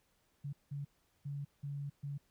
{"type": "tone bursts at uneven times", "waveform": "sine", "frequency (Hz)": 142.1, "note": "C#3", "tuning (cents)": 43, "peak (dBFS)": -38, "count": 5, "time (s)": [[0.44, 0.53], [0.71, 0.85], [1.25, 1.45], [1.63, 1.9], [2.03, 2.18]], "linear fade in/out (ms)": 10, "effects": ["pink hiss -75 dBFS RMS until 2.3 s"]}